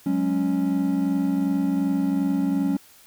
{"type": "chord", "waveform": "triangle", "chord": "F# suspended second", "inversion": "none", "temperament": "equal", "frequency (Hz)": [185, 207.7, 277.2], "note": ["F#3", "G#3", "C#4"], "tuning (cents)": [0, 0, 0], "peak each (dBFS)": [-24, -26, -20], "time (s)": [0.06, 2.77], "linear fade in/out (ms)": 5, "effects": ["white hiss -52 dBFS RMS until 3.06 s"]}